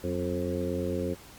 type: harmonic tone with a mistuned harmonic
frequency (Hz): 88.7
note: F2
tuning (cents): +27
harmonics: 1 / 2 / 3 / 4 / 5 / 6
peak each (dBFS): -35 / -35 / -35 / -35 / -35 / -35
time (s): 0.03-1.15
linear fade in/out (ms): 20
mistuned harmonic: 2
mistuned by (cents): +70
effects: pink hiss -50 dBFS RMS until 1.38 s + Opus 48 kbps